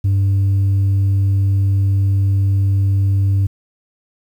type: tone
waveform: sine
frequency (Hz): 98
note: G2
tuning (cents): 0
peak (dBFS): -9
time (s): 0.04-3.47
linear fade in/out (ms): 10
effects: tanh soft clip ceiling -11 dBFS + 8-bit